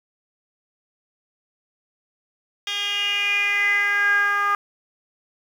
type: tone with band-pass filter sweep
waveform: 10% pulse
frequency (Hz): 406.5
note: G#4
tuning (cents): -37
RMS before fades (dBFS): -21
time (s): 2.67-4.55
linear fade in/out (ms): 2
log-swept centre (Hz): 3500 to 1300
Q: 6.8
effects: 8-bit